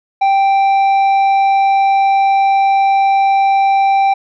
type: tone with tanh clipping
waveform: sine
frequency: 784 Hz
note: G5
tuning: in tune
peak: -10 dBFS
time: 0.21-4.14 s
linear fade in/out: 10 ms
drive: 7 dB
effects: none